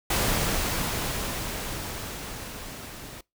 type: noise with level ramp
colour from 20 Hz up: pink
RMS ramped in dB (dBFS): -24 to -42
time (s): 0.1-3.21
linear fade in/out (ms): 5
effects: noise-tail reverb RT60 0.2 s tail -24 dB re dry